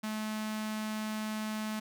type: tone with notch filter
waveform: sawtooth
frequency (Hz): 215.8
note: A3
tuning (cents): -33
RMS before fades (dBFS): -36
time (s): 0.03-1.8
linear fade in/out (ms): 10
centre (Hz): 450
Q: 1.3
effects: none